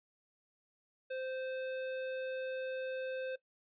square tone, 520 Hz, C5, 11 cents flat, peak -38 dBFS, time 1.1-3.36 s, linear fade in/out 10 ms, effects noise-tail reverb RT60 0.1 s tail -18 dB re dry + resampled to 8000 Hz

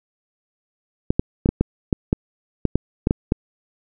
clicks, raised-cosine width 3 ms, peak -3 dBFS, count 12, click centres 1.105 / 1.195 / 1.459 / 1.49 / 1.61 / 1.928 / 2.129 / 2.653 / 2.756 / 3.071 / 3.109 / 3.321 s, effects none

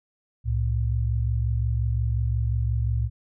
sine tone pair together, 66.95 / 112.6 Hz, C2 / A2, +40 / +40 cents, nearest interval major sixth, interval 900 cents, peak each -24 dBFS, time 0.44-3.1 s, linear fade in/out 50 ms, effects none

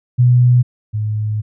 sine tone pair in turn, 123.47 / 106.97 Hz, B2 / A2, 0 / -48 cents, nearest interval major second, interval 248 cents, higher first, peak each -7 / -16 dBFS, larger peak first, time 0.18-0.63 / 0.93-1.42 s, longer second, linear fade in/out 20 ms, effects none

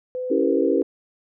sine tone, 506 Hz, B4, 42 cents sharp, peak -25 dBFS, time 0.15-0.82 s, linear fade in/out 0 ms
sine chord, C# diminished seventh, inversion none, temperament equal, 277.2 / 329.6 / 392 / 466.2 Hz, C#4 / E4 / G4 / Bb4, 0 / 0 / 0 / 0 cents, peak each -23 dBFS, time 0.3-0.83 s, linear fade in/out 10 ms
effects none

